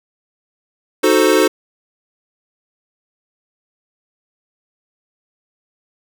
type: chord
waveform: square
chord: D# diminished seventh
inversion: none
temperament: equal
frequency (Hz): 311.1 / 370 / 440 / 523.3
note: D#4 / F#4 / A4 / C5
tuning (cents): 0 / 0 / 0 / 0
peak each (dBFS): -17 / -16 / -16 / -18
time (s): 1.03-1.48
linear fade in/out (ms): 10
effects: none